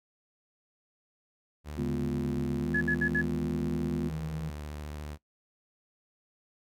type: tone with vibrato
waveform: sawtooth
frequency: 74.6 Hz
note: D2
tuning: 28 cents sharp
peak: -34 dBFS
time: 1.64-5.18 s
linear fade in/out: 50 ms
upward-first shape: sine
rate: 14 Hz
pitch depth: 35 cents each way
type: chord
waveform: sine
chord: F diminished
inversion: first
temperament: equal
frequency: 207.7 / 246.9 / 349.2 Hz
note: Ab3 / Cb4 / F4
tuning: 0 / 0 / 0 cents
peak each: -35 / -33 / -36 dBFS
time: 1.77-4.1 s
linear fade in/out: 20 ms
type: tone with pitch glide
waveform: triangle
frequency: 140.9 to 159.07 Hz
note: C#3 to D#3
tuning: +29 to +39 cents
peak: -32 dBFS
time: 1.79-4.5 s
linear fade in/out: 5 ms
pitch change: +210 cents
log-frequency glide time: 2.6-2.67 s
type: tone bursts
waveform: sine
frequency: 1700 Hz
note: G#6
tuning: 40 cents sharp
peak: -24 dBFS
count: 4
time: 2.74-3.218 s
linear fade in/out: 10 ms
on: 73 ms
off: 62 ms
effects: noise-tail reverb RT60 0.1 s tail -19 dB re dry